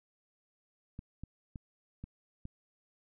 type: clicks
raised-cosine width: 5 ms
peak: -30 dBFS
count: 5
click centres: 0.991 / 1.236 / 1.558 / 2.04 / 2.454 s
effects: none